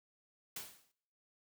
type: noise with exponential decay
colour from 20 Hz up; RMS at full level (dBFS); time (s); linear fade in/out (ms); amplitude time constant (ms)
white; -41; 0.56-0.92; 5; 78
effects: noise-tail reverb RT60 0.8 s tail -25 dB re dry